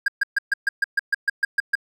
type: tone bursts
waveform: triangle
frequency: 1615 Hz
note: G#6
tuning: 49 cents flat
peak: -14 dBFS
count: 12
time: 0.06-1.754 s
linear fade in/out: 5 ms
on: 22 ms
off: 130 ms
effects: none